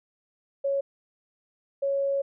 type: tone pair in turn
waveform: sine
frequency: 554 / 554 Hz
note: C#5 / C#5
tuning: -1 / -1 cents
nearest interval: unison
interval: 0 cents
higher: neither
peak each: -23 dBFS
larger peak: neither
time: 0.64-0.81 / 1.82-2.22 s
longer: second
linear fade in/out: 10 ms
effects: none